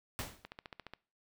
pink noise with exponential decay, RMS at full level -36 dBFS, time 0.19-0.47 s, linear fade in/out 0 ms, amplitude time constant 60 ms
click train, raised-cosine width 0.3 ms, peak -29 dBFS, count 8, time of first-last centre 0.45-0.936 s, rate 14.4 Hz
effects noise-tail reverb RT60 0.4 s tail -23 dB re dry

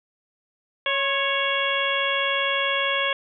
harmonic tone with a mistuned harmonic, 554.4 Hz, C#5, in tune, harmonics 1 / 2 / 3 / 4 / 5 / 6, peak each -28 / -28 / -28 / -28 / -28 / -28 dBFS, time 0.86-3.13 s, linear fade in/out 2 ms, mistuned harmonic 2, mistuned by -38 cents, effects none

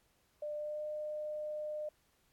sine tone with pitch glide, 597 to 605.3 Hz, D5 to D#5, +28 to -48 cents, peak -37 dBFS, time 0.42-1.89 s, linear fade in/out 5 ms, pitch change +24 cents, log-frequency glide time 0.55-0.85 s, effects pink hiss -73 dBFS RMS until 2.32 s + AAC 64 kbps

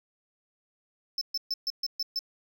triangle tone bursts, 5274 Hz, E8, in tune, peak -26 dBFS, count 7, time 1.18-2.191 s, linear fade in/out 2 ms, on 33 ms, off 130 ms, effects none

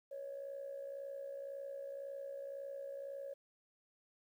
sine tone with amplitude modulation, 554.4 Hz, C#5, in tune, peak -39 dBFS, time 0.11-3.34 s, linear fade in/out 10 ms, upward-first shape sine, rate 61.9 Hz, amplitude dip 65%, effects tanh soft clip ceiling -37 dBFS + 12-bit

